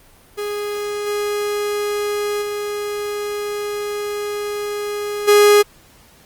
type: tone with level steps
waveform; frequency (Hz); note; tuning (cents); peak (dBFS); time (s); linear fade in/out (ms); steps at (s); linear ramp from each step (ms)
45% pulse; 413.6; G#4; -7; -22 / -19 / -22 / -8; 0.37-5.63; 20; 1.06 / 2.41 / 5.27; 20
effects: pink hiss -49 dBFS RMS until 6.25 s + Opus 32 kbps